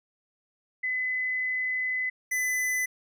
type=tone pair in turn; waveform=sine / square; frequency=2017 / 2009 Hz; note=B6 / B6; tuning=+36 / +29 cents; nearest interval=unison; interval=7 cents; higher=first; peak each=-26 dBFS; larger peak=neither; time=0.83-2.1 / 2.31-2.86 s; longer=first; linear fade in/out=10 ms; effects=none